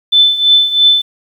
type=tone with tremolo; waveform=sine; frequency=3520 Hz; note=A7; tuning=in tune; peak=-3 dBFS; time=0.12-1.02 s; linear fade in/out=10 ms; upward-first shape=triangle; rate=3 Hz; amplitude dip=80%; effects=7-bit